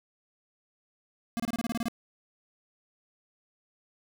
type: tone bursts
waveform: square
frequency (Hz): 232.8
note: A#3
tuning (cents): -2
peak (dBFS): -29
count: 10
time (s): 1.37-1.883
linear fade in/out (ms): 0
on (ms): 27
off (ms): 27
effects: none